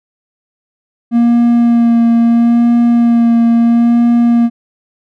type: tone with vibrato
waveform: triangle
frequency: 234.6 Hz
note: A#3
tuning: 11 cents sharp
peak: -4 dBFS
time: 1.11-4.5 s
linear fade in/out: 50 ms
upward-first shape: sine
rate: 0.75 Hz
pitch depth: 17 cents each way
effects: none